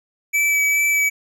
square tone with vibrato, 2300 Hz, D7, 37 cents flat, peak -16 dBFS, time 0.33-1.1 s, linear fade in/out 20 ms, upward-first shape sine, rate 2.4 Hz, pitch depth 13 cents each way, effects none

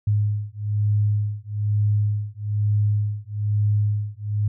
sine beating tone pair, 103.83 / 104.93 Hz, G#2 / G#2, 0 / +18 cents, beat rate 1.1 Hz, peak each -22 / -22 dBFS, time 0.07-4.48 s, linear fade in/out 5 ms, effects none

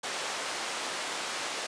pink band-pass noise, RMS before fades -35 dBFS, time 0.03-1.67 s, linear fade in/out 10 ms, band 560 to 8400 Hz, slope 12 dB/octave, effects resampled to 22050 Hz

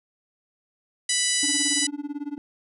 harmonic tone, 988 Hz, B5, in tune, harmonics 2 / 3 / 4 / 5 / 6 / 7 / 8 / 9 / 10, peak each -30 / -30 / -30 / -30 / -30 / -30 / -30 / -30 / -30 dBFS, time 1.09-1.87 s, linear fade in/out 5 ms
triangle tone with tremolo, 290 Hz, D4, 22 cents flat, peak -24 dBFS, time 1.43-2.38 s, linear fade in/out 0 ms, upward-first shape sine, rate 18 Hz, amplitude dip 95%
effects none

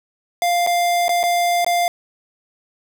square tone with dropouts, 698.5 Hz, F5, in tune, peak -16 dBFS, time 0.42-1.88 s, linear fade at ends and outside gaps 1 ms, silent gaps 0.665-0.672 / 1.082-1.092 / 1.231-1.237 / 1.646-1.664 s, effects none

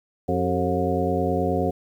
harmonic tone with a mistuned harmonic, 89.7 Hz, F2, 47 cents sharp, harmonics 1 / 2 / 3 / 4 / 5 / 6 / 8, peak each -28 / -28 / -28 / -28 / -28 / -28 / -28 dBFS, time 0.28-1.71 s, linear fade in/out 10 ms, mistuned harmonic 4, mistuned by +95 cents, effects 9-bit

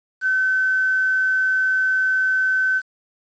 sine tone with quantisation, 1526 Hz, G6, 47 cents flat, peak -16 dBFS, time 0.21-2.82 s, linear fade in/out 50 ms, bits 7, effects resampled to 16000 Hz

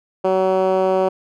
10% pulse tone with band-pass filter, 188.2 Hz, F#3, 30 cents sharp, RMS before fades -17 dBFS, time 0.24-1.09 s, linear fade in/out 10 ms, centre 490 Hz, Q 1.7, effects none

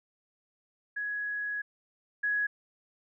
sine tone pair in turn, 1673 / 1673 Hz, G#6 / G#6, +12 / +12 cents, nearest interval unison, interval 0 cents, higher neither, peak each -31 / -26 dBFS, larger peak second, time 0.96-1.62 / 2.23-2.47 s, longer first, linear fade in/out 10 ms, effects none

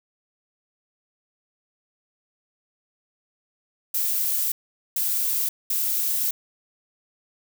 violet noise bursts at uneven times, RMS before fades -24 dBFS, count 3, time 3.94-4.52 / 4.96-5.49 / 5.7-6.31 s, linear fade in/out 5 ms, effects none

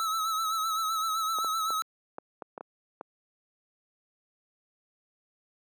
square tone with vibrato, 1300 Hz, E6, 24 cents flat, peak -28 dBFS, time 0-1.82 s, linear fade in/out 0 ms, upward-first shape sine, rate 7.8 Hz, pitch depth 46 cents each way
clicks, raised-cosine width 1 ms, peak -22 dBFS, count 8, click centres 1.386 / 1.446 / 1.705 / 2.184 / 2.422 / 2.578 / 2.609 / 3.011 s
effects high-pass 400 Hz 12 dB/octave

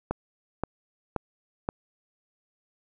click train, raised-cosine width 1 ms, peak -13 dBFS, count 4, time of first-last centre 0.11-1.689 s, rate 1.9 Hz, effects none

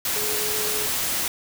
sine tone in noise, 424.8 Hz, G#4, 39 cents sharp, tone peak -31 dBFS, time 0.16-0.86 s, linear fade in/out 2 ms, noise white, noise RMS -25 dBFS, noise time 0.05-1.28 s, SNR -9 dB, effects none

